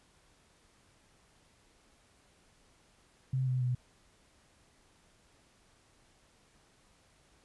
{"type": "tone with pitch steps", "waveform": "sine", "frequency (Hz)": [130.81, 127.75, 124.76], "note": ["C3", "C3", "B2"], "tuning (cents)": [0, -41, 18], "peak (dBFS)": -28, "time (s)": [3.33, 3.75], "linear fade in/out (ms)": 5, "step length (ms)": 140, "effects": ["pink hiss -66 dBFS RMS until 7.44 s", "resampled to 24000 Hz"]}